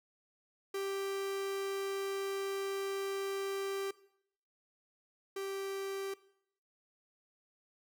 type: tone pair in turn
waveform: 45% pulse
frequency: 392 / 390.6 Hz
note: G4 / G4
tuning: 0 / -6 cents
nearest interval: unison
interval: 6 cents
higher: first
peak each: -35 / -37 dBFS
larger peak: first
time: 0.74-3.91 / 5.36-6.14 s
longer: first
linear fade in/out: 5 ms
effects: noise-tail reverb RT60 0.7 s tail -19 dB re dry